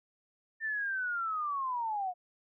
sine linear sweep, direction down, 1800 to 705 Hz, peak -31 dBFS, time 0.6-2.14 s, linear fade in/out 50 ms, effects none

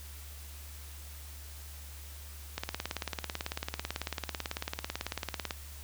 click train, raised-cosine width 0.2 ms, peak -16 dBFS, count 54, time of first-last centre 2.58-5.508 s, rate 18.1 Hz, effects added 72 Hz sine -45 dBFS peak until 5.83 s + white hiss -51 dBFS RMS until 5.83 s

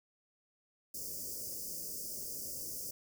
white band-stop noise, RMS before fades -42 dBFS, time 0.94-2.91 s, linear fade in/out 5 ms, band 600 to 4800 Hz, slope 96 dB/octave, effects none

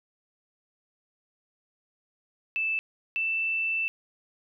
sine tone pair in turn, 2637 / 2658 Hz, E7 / E7, 0 / +14 cents, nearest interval unison, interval 14 cents, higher second, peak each -25 dBFS, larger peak neither, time 2.56-2.79 / 3.16-3.88 s, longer second, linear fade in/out 0 ms, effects none

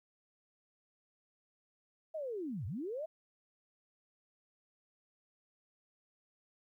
sine linear two-way sweep, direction down then up, 657 to 82.41 to 657 Hz, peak -37 dBFS, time 2.14-3.06 s, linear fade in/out 10 ms, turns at 2.66 s, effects 13-bit

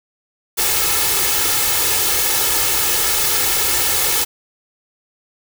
white noise with comb filter, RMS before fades -17 dBFS, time 0.57-4.25 s, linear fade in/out 20 ms, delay 2.3 ms, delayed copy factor +0.7, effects none

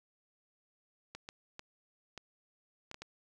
clicks, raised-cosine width 0.2 ms, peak -27 dBFS, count 7, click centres 1.15 / 1.289 / 1.594 / 2.177 / 2.914 / 2.944 / 3.02 s, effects none

